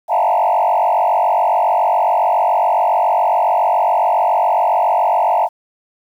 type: tone with frequency modulation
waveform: sine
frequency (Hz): 790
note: G5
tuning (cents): +13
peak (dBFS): -10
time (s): 0.08-5.49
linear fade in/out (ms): 50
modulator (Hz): 47.2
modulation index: 3.1
effects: tanh soft clip ceiling -8 dBFS + 8-bit